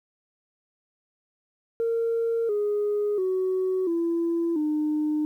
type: tone with pitch steps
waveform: sine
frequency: 460 / 414.6 / 373.6 / 336.7 / 303.5 Hz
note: A#4 / G#4 / F#4 / E4 / D#4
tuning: -23 / -3 / +17 / +37 / -43 cents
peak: -21 dBFS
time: 1.8-5.25 s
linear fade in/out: 0 ms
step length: 690 ms
effects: tanh soft clip ceiling -19 dBFS + 10-bit